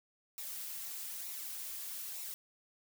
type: noise with flanger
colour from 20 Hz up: blue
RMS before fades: -43 dBFS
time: 0.38-2.34 s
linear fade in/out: 0 ms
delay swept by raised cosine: 0.62 to 4.12 ms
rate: 1.1 Hz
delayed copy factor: -0.5
effects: none